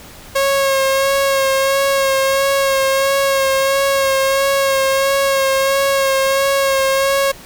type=tone with vibrato; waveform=sawtooth; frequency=544 Hz; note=C#5; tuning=33 cents flat; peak=-9 dBFS; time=0.35-7.32 s; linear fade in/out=10 ms; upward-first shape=sine; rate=1.5 Hz; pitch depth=23 cents each way; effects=pink hiss -38 dBFS RMS until 7.45 s